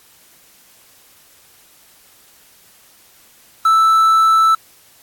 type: tone with quantisation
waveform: triangle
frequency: 1318.5 Hz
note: E6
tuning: in tune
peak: -7 dBFS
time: 3.65-4.55 s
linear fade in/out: 5 ms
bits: 6
effects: white hiss -49 dBFS RMS until 5.02 s + AAC 64 kbps